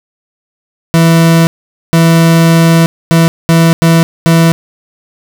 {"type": "tone bursts at uneven times", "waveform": "40% pulse", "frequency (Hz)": 165.2, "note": "E3", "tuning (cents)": 4, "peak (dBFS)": -3, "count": 6, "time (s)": [[0.94, 1.47], [1.93, 2.86], [3.11, 3.28], [3.49, 3.73], [3.82, 4.03], [4.26, 4.52]], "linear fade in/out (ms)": 0, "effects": []}